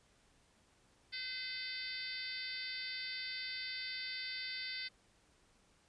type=harmonic tone; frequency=512 Hz; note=C5; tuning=38 cents flat; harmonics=3 / 4 / 5 / 6 / 7 / 8 / 9 / 10; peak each=-51 / -45 / -53 / -54 / -49 / -52 / -44 / -55 dBFS; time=1.12-4.89 s; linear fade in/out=20 ms; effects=pink hiss -70 dBFS RMS until 5.88 s + resampled to 22050 Hz